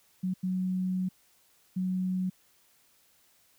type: tone bursts at uneven times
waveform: sine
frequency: 185 Hz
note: F#3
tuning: in tune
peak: -27 dBFS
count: 3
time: 0.23-0.34 / 0.43-1.09 / 1.76-2.3 s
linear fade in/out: 10 ms
effects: white hiss -65 dBFS RMS until 3.58 s